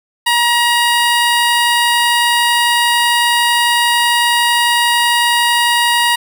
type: tone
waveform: 15% pulse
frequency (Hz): 951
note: A#5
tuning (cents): +34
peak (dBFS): -4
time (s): 0.26-6.16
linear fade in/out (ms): 10
effects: none